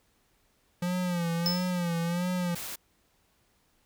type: tone with vibrato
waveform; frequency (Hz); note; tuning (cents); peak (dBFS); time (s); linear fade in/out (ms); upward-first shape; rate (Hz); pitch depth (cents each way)
square; 174.61; F3; 0; -28; 0.82-2.55; 5; sine; 1.5; 71
type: tone with exponential decay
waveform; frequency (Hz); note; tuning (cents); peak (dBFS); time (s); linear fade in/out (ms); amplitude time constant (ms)
square; 5230; E8; -15; -24; 1.46-1.81; 0; 74
type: noise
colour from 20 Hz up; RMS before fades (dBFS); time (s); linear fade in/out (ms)
white; -38; 2.55-2.76; 10
effects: pink hiss -69 dBFS RMS until 3.85 s